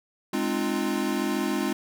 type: chord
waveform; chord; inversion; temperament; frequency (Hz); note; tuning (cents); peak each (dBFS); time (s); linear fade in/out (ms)
square; F minor seventh; first; equal with one note detuned; 207.7 / 261.6 / 303.1 / 349.2; Ab3 / C4 / Eb4 / F4; 0 / 0 / -45 / 0; -31; 0.33-1.73; 5
effects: none